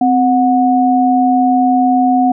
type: tone pair together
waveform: sine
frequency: 258.8 / 732 Hz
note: C4 / F#5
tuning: -19 / -19 cents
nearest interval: octave + tritone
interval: 1800 cents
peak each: -11 dBFS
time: 0.01-2.32 s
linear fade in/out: 5 ms
effects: none